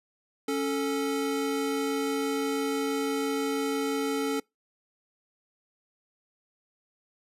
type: tone pair together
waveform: square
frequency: 277.2 / 440 Hz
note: C#4 / A4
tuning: 0 / 0 cents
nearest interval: minor sixth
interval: 800 cents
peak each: -30 / -30 dBFS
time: 0.48-4.4 s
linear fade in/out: 5 ms
effects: noise-tail reverb RT60 0.2 s tail -26 dB re dry + resampled to 32000 Hz